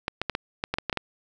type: clicks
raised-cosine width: 0.3 ms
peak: -10 dBFS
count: 10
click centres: 0.081 / 0.216 / 0.297 / 0.351 / 0.639 / 0.74 / 0.785 / 0.897 / 0.928 / 0.973 s
effects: none